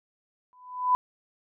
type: tone with exponential growth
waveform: sine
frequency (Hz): 999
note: B5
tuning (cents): +20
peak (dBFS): -16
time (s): 0.53-0.95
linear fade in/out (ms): 0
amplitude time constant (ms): 90
effects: none